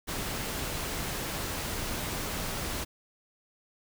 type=noise; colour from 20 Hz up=pink; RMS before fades=-34 dBFS; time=0.07-2.85 s; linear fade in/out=20 ms; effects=none